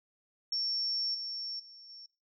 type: tone with level steps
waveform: sine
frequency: 5460 Hz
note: F8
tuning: 40 cents flat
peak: -30 / -36 / -50 / -47 dBFS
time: 0.52-2.06 s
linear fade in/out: 2 ms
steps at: 1.14 / 1.59 / 1.89 s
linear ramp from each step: 10 ms
effects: noise-tail reverb RT60 0.3 s tail -20 dB re dry